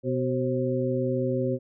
harmonic tone with a mistuned harmonic, 126 Hz, B2, 35 cents sharp, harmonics 1 / 2 / 3 / 4, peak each -29 / -29 / -29 / -29 dBFS, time 0.03-1.59 s, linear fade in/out 50 ms, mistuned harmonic 4, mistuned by +87 cents, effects none

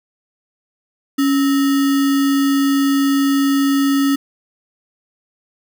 sine tone with sample-and-hold, 277.2 Hz, C#4, in tune, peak -12 dBFS, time 1.18-4.16 s, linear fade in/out 10 ms, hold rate 1575 Hz, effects none

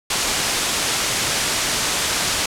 white low-pass noise, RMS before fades -21 dBFS, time 0.1-2.46 s, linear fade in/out 5 ms, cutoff 7900 Hz, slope 12 dB/octave, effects low-pass 12000 Hz 12 dB/octave

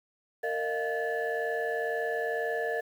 sine tone cluster, 459.9 / 616 / 698 / 1732 Hz, A#4 / D#5 / F5 / A6, -23 / -17 / -1 / -28 cents, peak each -31 / -34 / -34 / -33 dBFS, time 0.43-2.81 s, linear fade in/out 10 ms, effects tanh soft clip ceiling -22 dBFS + 9-bit

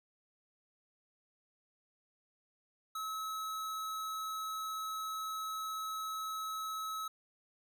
square tone, 1291 Hz, E6, 37 cents flat, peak -38 dBFS, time 2.95-7.08 s, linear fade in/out 5 ms, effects none

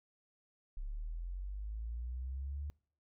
sine linear sweep, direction up, 33.42 to 73.5 Hz, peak -38 dBFS, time 0.77-2.7 s, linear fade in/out 0 ms, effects noise-tail reverb RT60 0.5 s tail -25 dB re dry

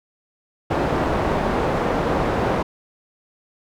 white low-pass noise, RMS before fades -21 dBFS, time 0.7-2.63 s, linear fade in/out 10 ms, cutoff 760 Hz, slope 12 dB/octave, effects none

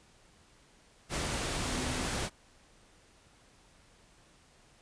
sine tone in noise, 252 Hz, B3, 35 cents sharp, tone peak -39 dBFS, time 1.62-2.08 s, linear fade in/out 50 ms, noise pink, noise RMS -34 dBFS, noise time 1.09-2.3 s, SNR -8 dB, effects pink hiss -62 dBFS RMS until 4.81 s + resampled to 22050 Hz

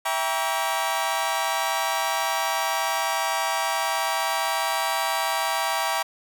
sawtooth chord, E diminished seventh, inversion none, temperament just, 659.3 / 791.1 / 949.3 / 1139.2 Hz, E5 / G5 / Bb5 / Db6, 0 / +16 / +31 / +47 cents, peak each -26 / -24 / -24 / -26 dBFS, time 0.05-6.03 s, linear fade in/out 10 ms, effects none

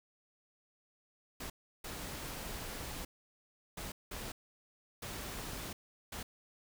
pink noise bursts at uneven times, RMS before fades -43 dBFS, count 6, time 1.4-1.5 / 1.84-3.05 / 3.77-3.92 / 4.11-4.32 / 5.02-5.73 / 6.12-6.23 s, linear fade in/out 5 ms, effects none

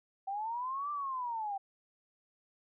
sine linear two-way sweep, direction up then down, 763 to 1185 to 771 Hz, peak -34 dBFS, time 0.27-1.58 s, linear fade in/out 10 ms, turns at 0.91 s, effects none

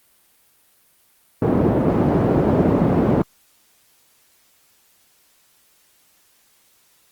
pink band-pass noise, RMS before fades -17 dBFS, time 1.42-3.22 s, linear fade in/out 2 ms, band 140 to 520 Hz, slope 12 dB/octave, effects white hiss -58 dBFS RMS until 7.11 s + Opus 32 kbps

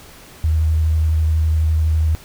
sine tone with vibrato, 79 Hz, D#2, 27 cents sharp, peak -13 dBFS, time 0.44-2.15 s, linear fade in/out 0 ms, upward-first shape sine, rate 12 Hz, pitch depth 20 cents each way, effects pink hiss -42 dBFS RMS until 2.24 s

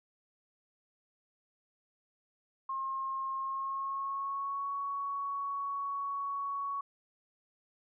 sine tone with pitch glide, 1071 to 1117.1 Hz, C6 to C#6, +40 to +13 cents, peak -33 dBFS, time 2.69-6.81 s, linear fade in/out 5 ms, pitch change +73 cents, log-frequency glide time 3.36-4.72 s, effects none

